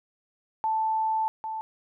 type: tone pair in turn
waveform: sine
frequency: 880 / 880 Hz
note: A5 / A5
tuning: 0 / 0 cents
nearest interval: unison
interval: 0 cents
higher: neither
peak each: -23 / -30 dBFS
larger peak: first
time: 0.64-1.28 / 1.44-1.61 s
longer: first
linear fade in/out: 0 ms
effects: none